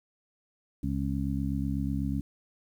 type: harmonic tone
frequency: 68.1 Hz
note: C#2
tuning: 30 cents flat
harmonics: 1 / 2 / 3 / 4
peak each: -33 / -33 / -33 / -33 dBFS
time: 0.83-2.21 s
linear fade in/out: 5 ms
effects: 10-bit